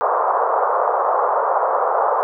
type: band-pass noise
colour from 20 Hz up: white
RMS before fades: -18 dBFS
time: 0.01-2.23 s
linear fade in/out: 0 ms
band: 460 to 1200 Hz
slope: 48 dB/octave
effects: none